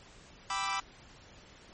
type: chord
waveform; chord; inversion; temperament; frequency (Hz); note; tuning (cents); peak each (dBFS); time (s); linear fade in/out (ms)
sawtooth; E minor seventh; first; equal; 784 / 987.8 / 1174.7 / 1318.5; G5 / B5 / D6 / E6; 0 / 0 / 0 / 0; -35 / -32 / -32 / -35; 0.5-0.8; 2
effects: pink hiss -55 dBFS RMS until 1.73 s + MP3 32 kbps